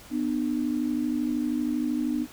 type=tone pair together; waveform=sine; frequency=247.9 / 300.7 Hz; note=B3 / D4; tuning=+7 / +41 cents; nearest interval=minor third; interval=334 cents; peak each=-27 dBFS; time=0.1-2.27 s; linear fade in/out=50 ms; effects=pink hiss -48 dBFS RMS until 2.32 s

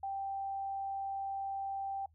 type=tone; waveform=sine; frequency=784 Hz; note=G5; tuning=in tune; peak=-35 dBFS; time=0.03-2.06 s; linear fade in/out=5 ms; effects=noise-tail reverb RT60 0.1 s tail -22 dB re dry + added 79 Hz sine -63 dBFS peak until 2.14 s

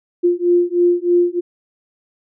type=beating tone pair; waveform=sine; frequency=349.2 / 352.4 Hz; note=F4 / F4; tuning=0 / +16 cents; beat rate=3.2 Hz; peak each=-15 dBFS; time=0.23-1.41 s; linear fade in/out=20 ms; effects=none

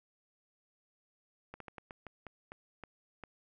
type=slowing click train; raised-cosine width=0.5 ms; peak=-30 dBFS; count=10; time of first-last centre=1.54-3.237 s; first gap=63 ms; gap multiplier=1.26; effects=none

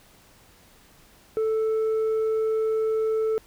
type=tone with tanh clipping; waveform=sine; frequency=440 Hz; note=A4; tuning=in tune; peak=-22 dBFS; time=1.37-3.38 s; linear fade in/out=0 ms; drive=3 dB; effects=pink hiss -55 dBFS RMS until 3.46 s

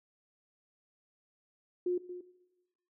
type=tone with echo; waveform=sine; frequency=357.8 Hz; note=F4; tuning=42 cents sharp; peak=-28 dBFS; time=1.86-1.98 s; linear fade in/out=5 ms; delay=230 ms; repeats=1; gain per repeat=-12 dB; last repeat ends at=2.21 s; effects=noise-tail reverb RT60 1.0 s tail -17 dB re dry

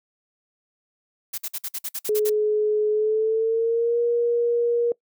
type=noise bursts; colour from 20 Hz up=blue; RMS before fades=-29 dBFS; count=10; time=1.33-2.299 s; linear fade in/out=10 ms; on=51 ms; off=51 ms
type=tone with pitch glide; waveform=sine; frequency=424.5 to 473.7 Hz; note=G#4 to A#4; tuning=+38 to +28 cents; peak=-18 dBFS; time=2.09-4.92 s; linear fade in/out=2 ms; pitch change=+190 cents; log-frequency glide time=2.91-3.99 s
effects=noise-tail reverb RT60 0.1 s tail -23 dB re dry

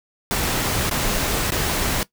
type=noise with dropouts; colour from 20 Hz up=pink; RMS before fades=-22 dBFS; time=0.31-2.03 s; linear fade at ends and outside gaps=0 ms; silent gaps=0.895-0.912 / 1.505-1.52 s; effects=noise-tail reverb RT60 0.1 s tail -18 dB re dry

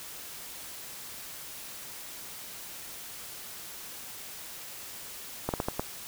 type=slowing click train; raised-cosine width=1 ms; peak=-14 dBFS; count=5; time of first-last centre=5.49-5.795 s; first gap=48 ms; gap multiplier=1.32; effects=white hiss -43 dBFS RMS until 6.07 s

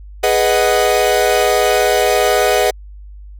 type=chord; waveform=45% pulse; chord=G# minor seventh; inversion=none; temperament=equal; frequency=415.3 / 493.9 / 622.3 / 740 Hz; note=G#4 / B4 / D#5 / F#5; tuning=0 / 0 / 0 / 0 cents; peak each=-17 dBFS; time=0.23-2.71 s; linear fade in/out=10 ms; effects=added 50 Hz sine -32 dBFS peak until 3.39 s

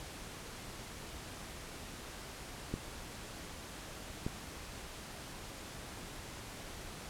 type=clicks; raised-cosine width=3 ms; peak=-22 dBFS; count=2; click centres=2.74 / 4.265 s; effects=pink hiss -47 dBFS RMS until 7.09 s + low-pass 11000 Hz 12 dB/octave

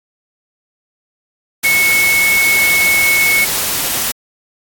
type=tone in noise; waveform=sine; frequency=2200 Hz; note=C#7; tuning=14 cents flat; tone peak=-10 dBFS; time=1.64-3.45 s; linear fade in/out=10 ms; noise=white; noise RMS=-17 dBFS; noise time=1.63-4.12 s; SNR=+4 dB; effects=AAC 64 kbps

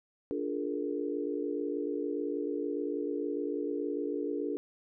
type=chord; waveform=sine; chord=Bb dominant seventh; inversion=first; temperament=just; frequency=291.4 / 349.6 / 419.5 / 466.2 Hz; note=D4 / F4 / Ab4 / Bb4; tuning=-13 / +2 / +17 / 0 cents; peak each=-35 / -38 / -36 / -38 dBFS; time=0.31-4.57 s; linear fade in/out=0 ms; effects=none

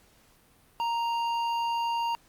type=tone with hard clipping; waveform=sine; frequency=932 Hz; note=A#5; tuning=1 cent flat; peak=-28 dBFS; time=0.8-2.15 s; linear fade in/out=0 ms; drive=9 dB; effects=pink hiss -61 dBFS RMS until 2.28 s + Opus 48 kbps

